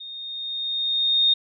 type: tone with level ramp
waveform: sine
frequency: 3686 Hz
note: A#7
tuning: 20 cents flat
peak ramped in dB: -35 to -14 dBFS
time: 0-1.34 s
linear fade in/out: 10 ms
effects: none